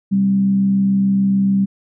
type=tone with frequency modulation; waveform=sine; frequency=196 Hz; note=G3; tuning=in tune; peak=-12 dBFS; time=0.11-1.66 s; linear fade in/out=20 ms; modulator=66.9 Hz; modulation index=0.28; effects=none